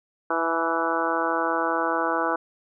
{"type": "harmonic tone with a mistuned harmonic", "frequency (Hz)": 164.81, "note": "E3", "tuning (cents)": 0, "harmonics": [2, 3, 4, 5, 6, 7, 8, 9], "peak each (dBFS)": [-30, -30, -30, -30, -30, -30, -30, -30], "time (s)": [0.3, 2.36], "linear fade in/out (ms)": 5, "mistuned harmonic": 5, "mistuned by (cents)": 31, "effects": []}